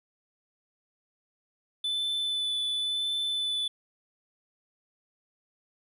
triangle tone with vibrato, 3500 Hz, A7, 10 cents flat, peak -26 dBFS, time 1.84-3.68 s, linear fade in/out 5 ms, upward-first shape sine, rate 0.94 Hz, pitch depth 12 cents each way, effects none

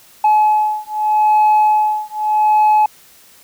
sine beating tone pair, 852 / 852.81 Hz, G#5 / G#5, +44 / +46 cents, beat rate 0.81 Hz, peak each -12 dBFS, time 0.24-2.86 s, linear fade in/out 5 ms, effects tanh soft clip ceiling -7 dBFS + white hiss -46 dBFS RMS until 3.43 s

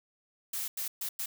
blue noise bursts at uneven times, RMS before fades -35 dBFS, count 4, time 0.53-0.68 / 0.77-0.88 / 1.01-1.09 / 1.19-1.26 s, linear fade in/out 5 ms, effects none

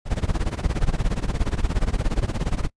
brown noise with tremolo, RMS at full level -19 dBFS, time 0.05-2.7 s, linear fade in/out 50 ms, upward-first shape sine, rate 17 Hz, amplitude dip 90%, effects noise-tail reverb RT60 0.1 s tail -26 dB re dry + resampled to 22050 Hz

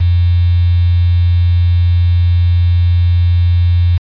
sine tone with quantisation, 87.31 Hz, F2, in tune, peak -7 dBFS, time 0-3.98 s, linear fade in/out 10 ms, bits 5, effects resampled to 11025 Hz

